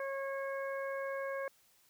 harmonic tone, 546 Hz, C#5, 26 cents flat, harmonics 1 / 2 / 3 / 4, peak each -37 / -44 / -44 / -50 dBFS, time 0-1.48 s, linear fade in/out 2 ms, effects white hiss -68 dBFS RMS until 1.89 s

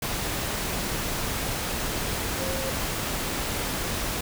sine tone in noise, 533 Hz, C5, 32 cents sharp, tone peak -32 dBFS, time 2.4-2.7 s, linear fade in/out 5 ms, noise pink, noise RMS -29 dBFS, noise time 0.02-4.21 s, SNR -6 dB, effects none

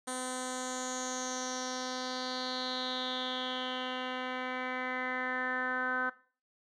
10% pulse tone with low-pass filter sweep, 254.8 Hz, C4, 46 cents flat, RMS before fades -36 dBFS, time 0.07-6.1 s, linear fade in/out 10 ms, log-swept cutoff 8900 to 1500 Hz, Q 6.1, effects noise-tail reverb RT60 0.4 s tail -18 dB re dry

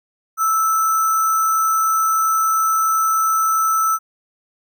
sine tone with sample-and-hold, 1318.5 Hz, E6, in tune, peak -14 dBFS, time 0.37-3.99 s, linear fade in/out 50 ms, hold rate 7350 Hz, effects none

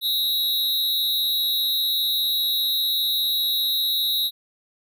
square tone with amplitude modulation, 3846 Hz, B7, 47 cents flat, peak -17 dBFS, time 0.01-4.31 s, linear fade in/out 50 ms, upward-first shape sine, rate 245 Hz, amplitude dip 85%, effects none

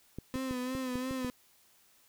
clicks, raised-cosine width 3 ms, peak -26 dBFS, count 7, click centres 0.186 / 0.357 / 0.51 / 0.751 / 0.956 / 1.11 / 1.247 s
35% pulse tone with vibrato, 256.2 Hz, C4, 36 cents flat, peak -32 dBFS, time 0.34-1.3 s, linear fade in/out 0 ms, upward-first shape sine, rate 2.9 Hz, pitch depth 48 cents each way
effects white hiss -65 dBFS RMS until 2.08 s

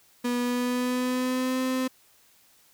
35% pulse tone with pitch glide, 243.7 to 258.2 Hz, B3 to C4, -23 to -23 cents, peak -23 dBFS, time 0.24-1.88 s, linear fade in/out 10 ms, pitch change +100 cents, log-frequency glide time 0.39-1.59 s, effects white hiss -60 dBFS RMS until 2.73 s

